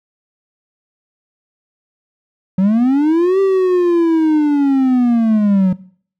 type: linear two-way sweep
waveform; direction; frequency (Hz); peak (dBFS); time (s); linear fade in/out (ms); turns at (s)
triangle; up then down; 181.5 to 392 to 181.5; -8; 2.58-5.73; 5; 3.4
effects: noise-tail reverb RT60 0.5 s tail -19 dB re dry